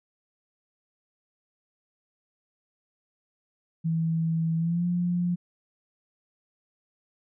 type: tone with pitch glide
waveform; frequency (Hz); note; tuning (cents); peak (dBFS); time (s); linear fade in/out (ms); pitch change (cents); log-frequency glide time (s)
sine; 163.2 to 175.93; E3 to F3; -17 to +13; -23; 3.84-5.36; 20; +130; 4.57-4.86
effects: none